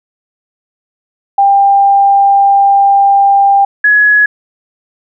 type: tone pair in turn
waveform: sine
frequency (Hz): 795 / 1684.5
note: G5 / G#6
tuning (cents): +24 / +24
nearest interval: octave + minor second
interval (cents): 1300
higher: second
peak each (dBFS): -4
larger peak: neither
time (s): 1.38-3.65 / 3.84-4.26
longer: first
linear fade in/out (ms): 5
effects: none